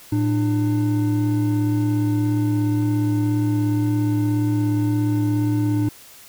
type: tone pair together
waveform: triangle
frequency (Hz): 112.26 / 299.7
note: A2 / D4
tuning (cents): +35 / +35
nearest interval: octave + perfect fourth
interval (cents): 1700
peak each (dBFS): -18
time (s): 0.12-5.89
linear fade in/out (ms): 5
effects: white hiss -45 dBFS RMS until 6.28 s